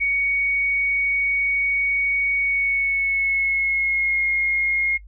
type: tone with pitch glide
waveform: sine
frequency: 2237 to 2146 Hz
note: C#7 to C7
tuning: +15 to +43 cents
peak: -18 dBFS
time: 0-4.98 s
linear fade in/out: 20 ms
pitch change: -72 cents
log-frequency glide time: 2.37-4.25 s
effects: noise-tail reverb RT60 0.1 s tail -20 dB re dry + added 50 Hz sine -40 dBFS peak until 5.07 s